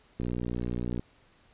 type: click train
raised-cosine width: 3 ms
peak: -20 dBFS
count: 49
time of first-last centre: 0.2-0.995 s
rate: 60.4 Hz
effects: pink hiss -62 dBFS RMS until 1.53 s + resampled to 8000 Hz